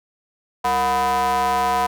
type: ring-modulated tone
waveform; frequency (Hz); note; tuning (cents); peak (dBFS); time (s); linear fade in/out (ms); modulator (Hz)
square; 133; C3; +29; -15; 0.64-1.87; 10; 862
effects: none